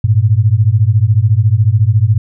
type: beating tone pair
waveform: sine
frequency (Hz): 100.7 / 114.7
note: G2 / A#2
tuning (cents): +47 / -28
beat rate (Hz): 14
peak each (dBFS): -10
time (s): 0.04-2.18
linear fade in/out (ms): 5
effects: none